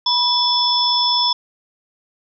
sine tone cluster, 975 / 3444 / 5280 Hz, B5 / A7 / E8, -23 / -38 / +2 cents, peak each -20 / -18 / -18 dBFS, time 0.06-1.33 s, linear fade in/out 5 ms, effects none

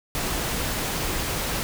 pink noise, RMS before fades -27 dBFS, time 0.15-1.63 s, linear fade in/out 0 ms, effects none

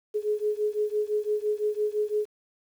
sine beating tone pair, 419.4 / 425.3 Hz, G#4 / G#4, +17 / +41 cents, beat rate 5.9 Hz, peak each -27 / -28 dBFS, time 0.14-2.26 s, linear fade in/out 20 ms, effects 9-bit

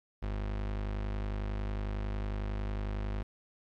35% pulse tone, 51 Hz, G#1, 31 cents flat, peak -31 dBFS, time 0.22-3.23 s, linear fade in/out 10 ms, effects low-pass 3000 Hz 12 dB/octave + 12-bit

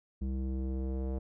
square tone with low-pass filter sweep, 65.41 Hz, C2, in tune, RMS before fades -34 dBFS, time 0.21-1.19 s, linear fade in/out 10 ms, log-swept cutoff 250 to 550 Hz, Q 1.7, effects none

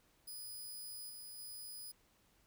5% pulse tone with level steps, 4978 Hz, D#8, in tune, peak -39 / -42 / -40 dBFS, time 0.27-1.92 s, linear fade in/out 10 ms, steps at 1.09 / 1.38 s, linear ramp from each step 10 ms, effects pink hiss -72 dBFS RMS until 2.46 s

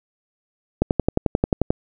click train, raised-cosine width 2 ms, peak -3 dBFS, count 11, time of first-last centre 0.82-1.705 s, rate 11.3 Hz, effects none

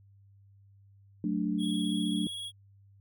sine chord, D major, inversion first, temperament equal, 185 / 220 / 293.7 Hz, F#3 / A3 / D4, 0 / 0 / 0 cents, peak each -32 dBFS, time 1.24-2.27 s, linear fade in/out 2 ms
square tone with vibrato, 3322 Hz, G#7, in tune, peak -37 dBFS, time 1.58-2.52 s, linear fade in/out 50 ms, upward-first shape square, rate 19 Hz, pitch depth 16 cents each way
effects added 99 Hz sine -56 dBFS peak until 3 s

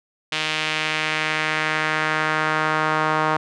sawtooth tone with band-pass filter sweep, 155.56 Hz, D#3, in tune, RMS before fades -22 dBFS, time 0.32-3.37 s, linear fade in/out 5 ms, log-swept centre 3000 to 1100 Hz, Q 1.7, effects resampled to 22050 Hz

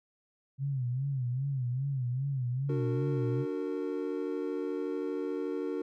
sine tone with vibrato, 130.81 Hz, C3, in tune, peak -29 dBFS, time 0.58-3.46 s, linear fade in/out 50 ms, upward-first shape sine, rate 2.5 Hz, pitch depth 130 cents each way
triangle chord, D augmented, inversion none, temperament just, 293.7 / 367.1 / 458.9 Hz, D4 / F#4 / A#4, 0 / -14 / -27 cents, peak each -34 dBFS, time 2.69-5.82 s, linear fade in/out 5 ms
effects none

